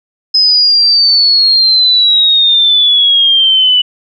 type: exponential sweep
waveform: sine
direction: down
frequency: 5100 to 2960 Hz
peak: -5 dBFS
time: 0.34-3.82 s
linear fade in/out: 10 ms
effects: none